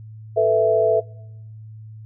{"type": "chord", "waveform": "sine", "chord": "A suspended second", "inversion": "none", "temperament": "equal", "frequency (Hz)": [440, 493.9, 659.3], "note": ["A4", "B4", "E5"], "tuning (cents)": [0, 0, 0], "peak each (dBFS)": [-19, -21, -16], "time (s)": [0.36, 1.01], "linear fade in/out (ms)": 20, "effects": ["noise-tail reverb RT60 0.8 s tail -24 dB re dry", "added 109 Hz sine -36 dBFS peak until 2.05 s"]}